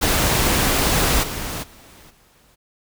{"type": "noise with level steps", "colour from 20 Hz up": "pink", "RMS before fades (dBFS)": [-18, -28, -46, -55], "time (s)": [0.01, 2.56], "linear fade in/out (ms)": 20, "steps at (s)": [1.22, 1.62, 2.09], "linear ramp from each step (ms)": 20, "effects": []}